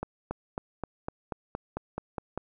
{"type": "accelerating click train", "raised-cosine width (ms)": 1, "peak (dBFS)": -18, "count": 11, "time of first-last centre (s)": [0.03, 2.376], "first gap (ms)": 280, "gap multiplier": 0.96, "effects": []}